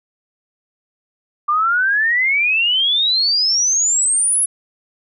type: exponential sweep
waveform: sine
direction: up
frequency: 1173 to 10890 Hz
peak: -13 dBFS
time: 1.48-4.46 s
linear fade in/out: 10 ms
effects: none